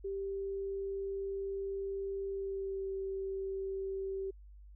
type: tone with pitch glide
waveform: sine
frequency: 392 to 386.8 Hz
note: G4 to G4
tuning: 0 to -23 cents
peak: -35 dBFS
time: 0.04-4.31 s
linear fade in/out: 10 ms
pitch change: -23 cents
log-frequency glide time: 2.29-2.91 s
effects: added 50 Hz sine -51 dBFS peak until 4.75 s